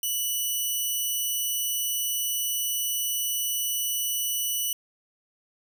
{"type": "tone", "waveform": "5% pulse", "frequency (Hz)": 2960, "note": "F#7", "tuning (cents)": 0, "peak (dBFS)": -17, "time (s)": [0.03, 4.73], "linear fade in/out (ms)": 2, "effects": []}